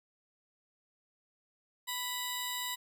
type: tone pair together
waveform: 15% pulse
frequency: 987.8 / 3803 Hz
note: B5 / A#7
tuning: 0 / +34 cents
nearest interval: octave + major seventh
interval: 2334 cents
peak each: -31 / -31 dBFS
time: 1.87-2.76 s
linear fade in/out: 20 ms
effects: none